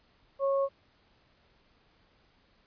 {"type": "tone pair together", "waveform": "sine", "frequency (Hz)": [550, 1096.9], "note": ["C#5", "C#6"], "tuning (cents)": [-14, -19], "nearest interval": "octave", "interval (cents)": 1195, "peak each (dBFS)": [-25, -34], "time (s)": [0.39, 0.69], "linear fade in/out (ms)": 50, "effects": ["pink hiss -66 dBFS RMS until 2.66 s", "resampled to 11025 Hz"]}